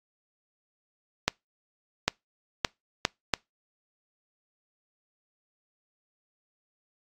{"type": "accelerating click train", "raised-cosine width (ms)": 0.2, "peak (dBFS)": -4, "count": 5, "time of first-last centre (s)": [1.28, 3.338], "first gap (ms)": 800, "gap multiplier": 0.71, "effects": ["noise-tail reverb RT60 0.2 s tail -26 dB re dry", "AAC 64 kbps"]}